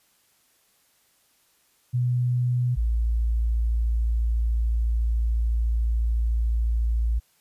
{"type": "tone pair in turn", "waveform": "sine", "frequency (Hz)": [123.47, 56.94], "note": ["B2", "A#1"], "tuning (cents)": [0, -40], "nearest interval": "octave + minor second", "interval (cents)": 1340, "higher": "first", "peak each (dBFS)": -20, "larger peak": "neither", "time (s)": [[1.93, 2.76], [2.76, 7.2]], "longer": "second", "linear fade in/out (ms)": 20, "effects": ["white hiss -64 dBFS RMS until 7.4 s", "resampled to 32000 Hz"]}